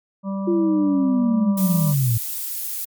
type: harmonic tone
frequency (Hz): 195.4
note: G3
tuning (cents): -5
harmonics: 1 / 3 / 5 / 6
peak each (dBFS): -23 / -33 / -37 / -39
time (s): 0.23-1.95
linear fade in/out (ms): 50
type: linear sweep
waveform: sine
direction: down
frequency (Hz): 349 to 109.8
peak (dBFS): -16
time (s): 0.47-2.18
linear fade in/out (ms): 10
type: noise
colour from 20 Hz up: violet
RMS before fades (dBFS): -27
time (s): 1.57-2.85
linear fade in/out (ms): 5
effects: MP3 96 kbps